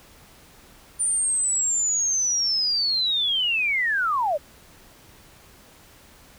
sine linear sweep, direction down, 9220 to 542 Hz, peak -20 dBFS, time 0.99-4.38 s, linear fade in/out 20 ms, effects pink hiss -51 dBFS RMS until 6.38 s

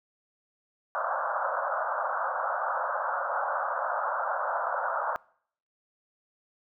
white band-pass noise, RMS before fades -30 dBFS, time 0.95-5.16 s, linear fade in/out 0 ms, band 530 to 1500 Hz, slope 96 dB/octave, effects noise-tail reverb RT60 0.6 s tail -24 dB re dry

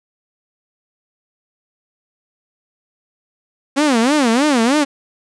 sawtooth tone with vibrato, 261.6 Hz, C4, in tune, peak -8 dBFS, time 3.76-4.85 s, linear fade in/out 20 ms, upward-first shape sine, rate 3.2 Hz, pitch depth 270 cents each way, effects resampled to 22050 Hz + 7-bit

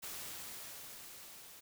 white noise with level ramp, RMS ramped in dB -44 to -55 dBFS, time 0.02-1.61 s, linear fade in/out 20 ms, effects none

